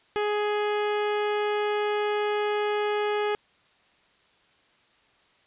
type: harmonic tone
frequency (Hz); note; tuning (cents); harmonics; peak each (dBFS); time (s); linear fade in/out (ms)
417.4; G#4; +9; 1 / 2 / 3 / 4 / 5 / 6 / 7 / 8; -25 / -31 / -35 / -37 / -39 / -41 / -42 / -43; 0.16-3.35; 0
effects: white hiss -62 dBFS RMS until 5.46 s + resampled to 8000 Hz